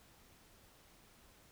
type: silence
effects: pink hiss -64 dBFS RMS until 1.51 s